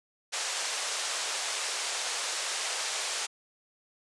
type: band-pass noise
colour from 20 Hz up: white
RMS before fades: -33 dBFS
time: 0.32-3.27 s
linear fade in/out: 20 ms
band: 480 to 8200 Hz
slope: 24 dB/octave
effects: resampled to 24000 Hz